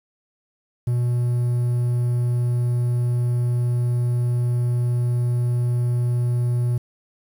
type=tone; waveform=triangle; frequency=121.6 Hz; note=B2; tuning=26 cents flat; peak=-16 dBFS; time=0.87-6.78 s; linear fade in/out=5 ms; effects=8-bit